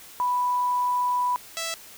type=tone pair in turn; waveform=sine / 5% pulse; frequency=987.8 / 659.3 Hz; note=B5 / E5; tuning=0 / 0 cents; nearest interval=perfect fifth; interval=700 cents; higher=first; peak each=-21 / -17 dBFS; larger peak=second; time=0.2-1.36 / 1.57-1.74 s; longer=first; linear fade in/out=0 ms; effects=white hiss -46 dBFS RMS until 1.97 s